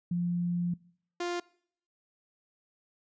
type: tone pair in turn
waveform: sine / sawtooth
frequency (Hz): 174.61 / 349.9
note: F3 / F4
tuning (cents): 0 / +3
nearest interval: octave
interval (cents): 1203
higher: second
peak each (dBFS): -27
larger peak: neither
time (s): 0.11-0.74 / 1.2-1.4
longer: first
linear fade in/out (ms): 5
effects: noise-tail reverb RT60 0.6 s tail -23 dB re dry + resampled to 16000 Hz